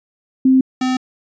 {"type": "tone pair in turn", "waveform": ["sine", "square"], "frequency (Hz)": [261.6, 256.4], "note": ["C4", "C4"], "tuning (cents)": [0, -35], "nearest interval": "unison", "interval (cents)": 35, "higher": "first", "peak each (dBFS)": [-8, -16], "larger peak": "first", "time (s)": [[0.45, 0.61], [0.81, 0.97]], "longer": "neither", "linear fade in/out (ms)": 5, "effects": ["resampled to 16000 Hz"]}